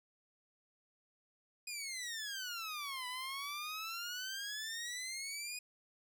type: exponential two-way sweep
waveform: 15% pulse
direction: down then up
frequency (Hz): 2489 to 987.8 to 2489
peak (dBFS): -34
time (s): 1.67-5.59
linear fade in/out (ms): 5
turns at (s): 3.07
effects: none